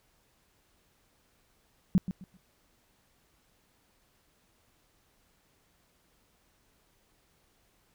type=tone with echo; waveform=sine; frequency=185.8 Hz; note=F#3; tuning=7 cents sharp; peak=-18 dBFS; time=1.95-1.98 s; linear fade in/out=0 ms; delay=130 ms; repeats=3; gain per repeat=-12 dB; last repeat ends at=2.37 s; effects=pink hiss -69 dBFS RMS until 7.94 s